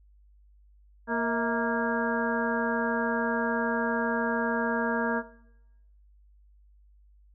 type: harmonic tone with a mistuned harmonic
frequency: 233.1 Hz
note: A#3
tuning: in tune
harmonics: 1 / 2 / 3 / 4 / 5 / 6 / 7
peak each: -30 / -32 / -35 / -32 / -40 / -37 / -32 dBFS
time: 1.07-5.23 s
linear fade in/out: 50 ms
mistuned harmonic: 3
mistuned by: -130 cents
effects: noise-tail reverb RT60 0.9 s tail -18 dB re dry + added 50 Hz sine -55 dBFS peak until 7.34 s